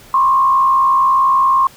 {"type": "tone with frequency modulation", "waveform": "sine", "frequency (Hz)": 1071, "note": "C6", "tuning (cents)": 40, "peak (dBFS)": -9, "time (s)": [0.14, 1.67], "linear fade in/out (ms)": 2, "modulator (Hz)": 62.4, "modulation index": 0.61, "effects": ["pink hiss -42 dBFS RMS until 1.76 s"]}